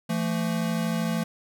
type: tone pair together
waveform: square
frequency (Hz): 169.9 / 222.7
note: F3 / A3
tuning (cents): -47 / +21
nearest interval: perfect fourth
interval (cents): 468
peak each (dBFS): -28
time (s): 0.09-1.24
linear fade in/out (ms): 10
effects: none